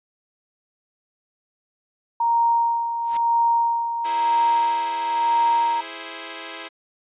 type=tone with tremolo; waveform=sine; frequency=932.3 Hz; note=A#5; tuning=in tune; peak=-15 dBFS; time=2.2-5.81 s; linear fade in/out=5 ms; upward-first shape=sine; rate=1 Hz; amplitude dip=60%
type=noise with exponential growth; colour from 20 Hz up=white; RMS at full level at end=-29 dBFS; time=3-3.17 s; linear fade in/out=1 ms; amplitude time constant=35 ms
type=chord; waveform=5% pulse; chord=E augmented; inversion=none; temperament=equal; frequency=329.6 / 415.3 / 523.3 Hz; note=E4 / G#4 / B#4; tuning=0 / 0 / 0 cents; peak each=-24 / -27 / -26 dBFS; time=4.04-6.69 s; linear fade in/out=20 ms
effects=resampled to 8000 Hz